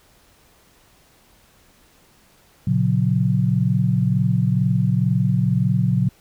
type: chord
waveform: sine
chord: F# major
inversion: first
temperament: equal with one note detuned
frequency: 116.54 / 138.59 / 181.19 Hz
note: A#2 / C#3 / F#3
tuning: 0 / 0 / -36 cents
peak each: -20 dBFS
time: 2.67-6.09 s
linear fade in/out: 5 ms
effects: pink hiss -55 dBFS RMS until 6.2 s